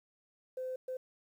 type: tone bursts at uneven times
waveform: sine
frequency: 514 Hz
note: C5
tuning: 31 cents flat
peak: -35 dBFS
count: 2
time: 0.57-0.76 / 0.88-0.97 s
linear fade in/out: 5 ms
effects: tanh soft clip ceiling -31 dBFS + 11-bit